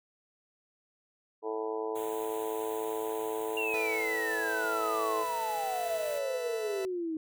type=harmonic tone; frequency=109.9 Hz; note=A2; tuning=2 cents flat; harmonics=3 / 4 / 5 / 6 / 7 / 8 / 9; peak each=-42 / -33 / -46 / -43 / -44 / -43 / -42 dBFS; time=1.42-5.26 s; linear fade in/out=50 ms
type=band-stop noise; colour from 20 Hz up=white; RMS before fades=-47 dBFS; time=1.95-6.19 s; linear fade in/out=10 ms; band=3900 to 6500 Hz; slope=96 dB/octave
type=exponential sweep; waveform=sine; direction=down; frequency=2794 to 311.1 Hz; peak=-31 dBFS; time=3.57-7.17 s; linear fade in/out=2 ms
type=chord; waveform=40% pulse; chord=A suspended second; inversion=none; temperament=just; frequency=440 / 495 / 660 Hz; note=A4 / B4 / E5; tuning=0 / +4 / +2 cents; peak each=-43 / -41 / -38 dBFS; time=3.74-6.85 s; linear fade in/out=0 ms
effects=none